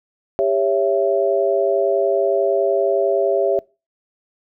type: chord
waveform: sine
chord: C# diminished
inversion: second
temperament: just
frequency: 399.1 / 554.4 / 665.2 Hz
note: G4 / C#5 / E5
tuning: +31 / 0 / +16 cents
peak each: -19 dBFS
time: 0.39-3.59 s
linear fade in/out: 0 ms
effects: noise-tail reverb RT60 0.3 s tail -24 dB re dry